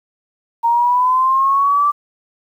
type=linear sweep; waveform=sine; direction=up; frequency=924 to 1174 Hz; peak=-11 dBFS; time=0.63-1.92 s; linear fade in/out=20 ms; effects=8-bit